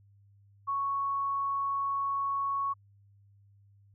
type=tone; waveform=sine; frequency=1108.7 Hz; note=C#6; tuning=in tune; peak=-28 dBFS; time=0.67-2.74 s; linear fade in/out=20 ms; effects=added 100 Hz sine -58 dBFS peak until 3.94 s